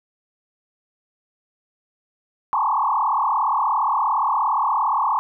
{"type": "tone with frequency modulation", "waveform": "sine", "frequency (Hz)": 987.8, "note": "B5", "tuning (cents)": 0, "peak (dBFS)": -17, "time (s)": [2.53, 5.19], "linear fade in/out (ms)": 0, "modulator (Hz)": 37.2, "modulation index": 4.3, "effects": []}